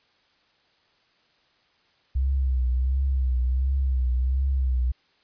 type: tone with vibrato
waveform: sine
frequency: 64.7 Hz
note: C2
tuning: 19 cents flat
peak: -20 dBFS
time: 2.15-4.92 s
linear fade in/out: 10 ms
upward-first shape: triangle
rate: 1.4 Hz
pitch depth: 88 cents each way
effects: white hiss -64 dBFS RMS until 5.23 s + resampled to 11025 Hz